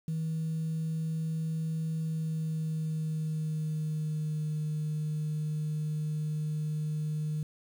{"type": "tone with pitch glide", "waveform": "sine", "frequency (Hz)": [160, 152.95], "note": ["D#3", "D#3"], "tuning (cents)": [49, -29], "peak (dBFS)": -28, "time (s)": [0.08, 7.43], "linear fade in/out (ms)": 2, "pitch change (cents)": -78, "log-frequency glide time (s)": [1.95, 4.61], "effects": ["tanh soft clip ceiling -27 dBFS", "9-bit"]}